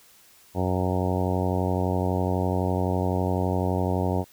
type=harmonic tone; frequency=91.9 Hz; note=F#2; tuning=11 cents flat; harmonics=1 / 2 / 3 / 4 / 5 / 6 / 7 / 8 / 9 / 10; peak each=-26 / -29 / -31 / -32 / -33 / -34 / -34 / -35 / -36 / -36 dBFS; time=0.54-4.25 s; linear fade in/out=50 ms; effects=white hiss -55 dBFS RMS until 4.32 s